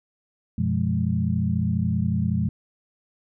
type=tone cluster; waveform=sine; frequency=92.3 / 122.7 / 173.9 / 208.4 Hz; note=F#2 / B2 / F3 / G#3; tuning=-4 / -11 / -7 / +6 cents; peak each=-26 dBFS; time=0.58-2.49 s; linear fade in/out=5 ms; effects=none